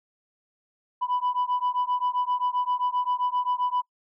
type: beating tone pair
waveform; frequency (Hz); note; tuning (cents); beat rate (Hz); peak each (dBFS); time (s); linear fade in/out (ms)
sine; 987.8 / 995.4; B5 / B5; 0 / +13; 7.6; -25; 1.01-3.82; 20
effects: noise-tail reverb RT60 0.1 s tail -26 dB re dry + tanh soft clip ceiling -19 dBFS